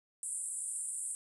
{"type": "band-pass noise", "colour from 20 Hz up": "pink", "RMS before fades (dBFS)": -39, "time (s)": [0.23, 1.15], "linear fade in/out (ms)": 0, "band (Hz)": [8000, 10000], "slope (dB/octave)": 96, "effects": []}